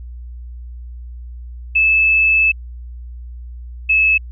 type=tone pair in turn; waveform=sine; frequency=2616 / 2599 Hz; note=E7 / E7; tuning=-14 / -25 cents; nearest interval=unison; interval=11 cents; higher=first; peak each=-10 dBFS; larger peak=neither; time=1.75-2.52 / 3.89-4.18 s; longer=first; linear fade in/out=10 ms; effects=added 60 Hz sine -29 dBFS peak until 4.31 s